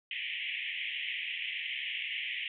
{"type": "band-pass noise", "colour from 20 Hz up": "white", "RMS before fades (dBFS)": -37, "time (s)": [0.11, 2.48], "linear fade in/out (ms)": 2, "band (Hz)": [1900, 3200], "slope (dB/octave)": 96, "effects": []}